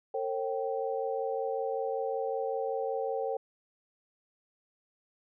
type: tone cluster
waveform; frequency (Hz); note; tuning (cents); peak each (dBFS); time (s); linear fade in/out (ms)
sine; 453.7 / 539 / 777; A#4 / C#5 / G5; -47 / -49 / -16; -33 / -34 / -36; 0.14-3.37; 5
effects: none